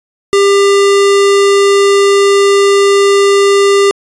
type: tone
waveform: square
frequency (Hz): 398.8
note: G4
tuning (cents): +30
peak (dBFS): -6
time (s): 0.33-3.91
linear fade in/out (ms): 0
effects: resampled to 22050 Hz